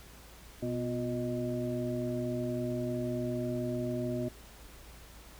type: harmonic tone with a mistuned harmonic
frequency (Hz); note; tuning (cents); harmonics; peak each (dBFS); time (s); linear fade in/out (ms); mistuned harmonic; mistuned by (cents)
123.47; B2; 0; 1 / 2 / 3 / 5; -37 / -35 / -37 / -38; 0.62-4.29; 10; 3; -61
effects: added 56 Hz sine -53 dBFS peak until 5.39 s + pink hiss -54 dBFS RMS until 5.39 s

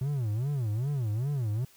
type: tone with vibrato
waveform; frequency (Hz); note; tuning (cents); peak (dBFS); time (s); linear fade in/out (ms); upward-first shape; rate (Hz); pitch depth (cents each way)
triangle; 123.47; B2; 0; -25; 0.01-1.65; 5; sine; 2.5; 300
effects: white hiss -59 dBFS RMS until 1.76 s

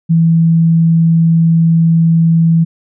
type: tone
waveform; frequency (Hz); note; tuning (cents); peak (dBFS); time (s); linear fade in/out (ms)
sine; 164.81; E3; 0; -6; 0.09-2.65; 20
effects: none

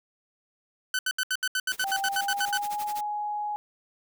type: tone bursts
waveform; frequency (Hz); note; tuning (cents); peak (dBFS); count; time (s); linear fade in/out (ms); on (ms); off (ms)
sawtooth; 1511; F#6; +36; -21; 14; 0.94-2.575; 2; 49; 73
type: noise with tremolo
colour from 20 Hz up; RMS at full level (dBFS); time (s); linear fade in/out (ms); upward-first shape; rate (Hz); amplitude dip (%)
white; -38; 1.71-3.01; 5; sine; 12; 95
type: tone with pitch glide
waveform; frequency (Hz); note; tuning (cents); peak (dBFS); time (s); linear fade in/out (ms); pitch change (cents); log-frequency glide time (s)
sine; 784 to 835.4; G5 to G#5; 0 to +10; -28; 1.84-3.56; 0; +110; 1.95-2.83
effects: none

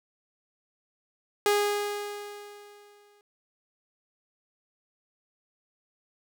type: tone with exponential decay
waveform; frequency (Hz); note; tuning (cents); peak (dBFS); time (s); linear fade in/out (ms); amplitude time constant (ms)
sawtooth; 411.5; G#4; -16; -16; 1.46-3.21; 1; 380
effects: none

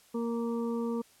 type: harmonic tone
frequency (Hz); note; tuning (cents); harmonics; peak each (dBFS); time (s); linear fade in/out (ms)
233.1; A#3; 0; 1 / 2 / 4 / 5; -31 / -34 / -44 / -46; 0.14-1.02; 10
effects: white hiss -61 dBFS RMS until 1.2 s + low-pass 12000 Hz 12 dB/octave

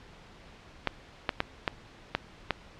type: clicks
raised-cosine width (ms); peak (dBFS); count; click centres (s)
0.3; -9; 6; 0.873 / 1.292 / 1.404 / 1.678 / 2.15 / 2.507
effects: pink hiss -52 dBFS RMS until 2.79 s + low-pass 4000 Hz 12 dB/octave

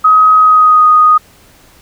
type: tone with pitch glide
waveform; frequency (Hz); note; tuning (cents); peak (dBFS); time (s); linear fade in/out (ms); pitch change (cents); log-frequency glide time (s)
sine; 1265 to 1241.8; D#6 to D#6; +28 to -4; -3; 0.04-1.18; 10; -32; 0.35-0.86
effects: pink hiss -44 dBFS RMS until 1.81 s

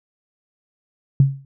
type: tone with exponential decay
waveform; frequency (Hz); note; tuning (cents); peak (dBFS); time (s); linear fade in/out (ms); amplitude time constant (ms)
sine; 136.9; C#3; -21; -6; 1.2-1.45; 2; 53
effects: none

